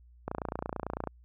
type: click train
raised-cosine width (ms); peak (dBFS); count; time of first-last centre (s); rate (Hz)
1; -19; 24; 0.28-1.073; 29
effects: added 60 Hz sine -54 dBFS peak until 1.24 s